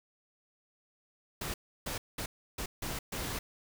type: noise bursts at uneven times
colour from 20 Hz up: pink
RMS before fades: -37 dBFS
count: 6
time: 1.41-1.54 / 1.86-1.98 / 2.18-2.26 / 2.58-2.66 / 2.82-2.99 / 3.12-3.39 s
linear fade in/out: 5 ms
effects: none